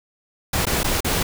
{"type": "noise with dropouts", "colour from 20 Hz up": "pink", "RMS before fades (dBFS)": -21, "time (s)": [0.53, 1.23], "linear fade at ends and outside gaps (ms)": 5, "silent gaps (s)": [[0.654, 0.667], [0.833, 0.843], [1.006, 1.045]], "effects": []}